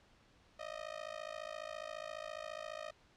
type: tone with amplitude modulation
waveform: sawtooth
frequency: 622 Hz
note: D#5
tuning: 1 cent flat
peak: -35 dBFS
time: 0.59-2.91 s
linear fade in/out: 10 ms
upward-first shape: sine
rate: 54.6 Hz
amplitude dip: 100%
effects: pink hiss -67 dBFS RMS until 3.16 s + low-pass 5000 Hz 12 dB/octave